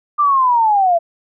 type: linear sweep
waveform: sine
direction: down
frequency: 1198 to 659.3 Hz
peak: -10 dBFS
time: 0.18-0.99 s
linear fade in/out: 20 ms
effects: none